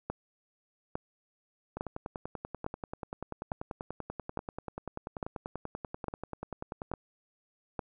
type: two click trains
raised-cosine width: 1 ms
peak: -23 / -19 dBFS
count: 54 / 10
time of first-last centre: 1.77-6.916 / 0.1-7.792 s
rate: 10.3 / 1.17 Hz
effects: none